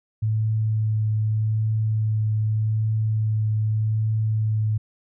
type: tone with vibrato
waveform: sine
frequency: 108.8 Hz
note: A2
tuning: 19 cents flat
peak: -19 dBFS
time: 0.22-4.78 s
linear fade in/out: 10 ms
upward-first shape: triangle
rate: 0.83 Hz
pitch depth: 14 cents each way
effects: none